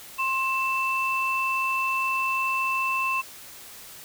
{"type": "tone pair together", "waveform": "sine", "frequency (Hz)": [1057, 2655], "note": ["C6", "E7"], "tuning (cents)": [17, 12], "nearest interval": "octave + major third", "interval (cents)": 1595, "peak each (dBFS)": -25, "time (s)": [0.18, 3.22], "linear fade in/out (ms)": 20, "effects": ["tanh soft clip ceiling -15 dBFS", "white hiss -44 dBFS RMS until 4.04 s"]}